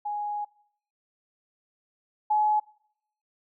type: tone pair in turn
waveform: sine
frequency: 830.6 / 848.1 Hz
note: G#5 / G#5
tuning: 0 / +36 cents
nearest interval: unison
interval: 36 cents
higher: second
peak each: -28 / -20 dBFS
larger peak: second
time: 0.05-0.45 / 2.3-2.6 s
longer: first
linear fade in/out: 10 ms
effects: noise-tail reverb RT60 0.7 s tail -24 dB re dry